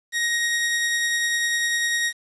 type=tone with tremolo; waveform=sawtooth; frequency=1879 Hz; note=A#6; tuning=13 cents sharp; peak=-16 dBFS; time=0.12-2.13 s; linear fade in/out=50 ms; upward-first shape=triangle; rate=10 Hz; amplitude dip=25%; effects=resampled to 24000 Hz + 8-bit